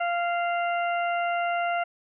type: harmonic tone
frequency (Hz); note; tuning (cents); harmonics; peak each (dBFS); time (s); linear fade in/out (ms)
694; F5; -11; 1 / 2 / 3 / 4; -25 / -31 / -35 / -37; 0-1.84; 10
effects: none